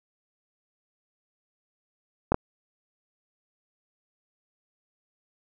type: clicks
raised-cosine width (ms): 1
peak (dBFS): -7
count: 2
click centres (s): 2.32 / 2.344
effects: none